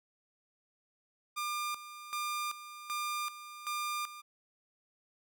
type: tone with tremolo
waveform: sawtooth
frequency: 1200 Hz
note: D6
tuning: 37 cents sharp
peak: -30 dBFS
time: 1.36-4.22 s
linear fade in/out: 20 ms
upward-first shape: square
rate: 1.3 Hz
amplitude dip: 75%
effects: none